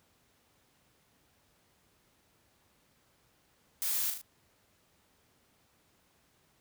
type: noise with echo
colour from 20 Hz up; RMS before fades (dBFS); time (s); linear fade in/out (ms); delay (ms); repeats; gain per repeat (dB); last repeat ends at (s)
blue; -33; 3.82-4.1; 0; 38; 3; -5; 4.214
effects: pink hiss -69 dBFS RMS until 6.6 s + high-pass 60 Hz 12 dB/octave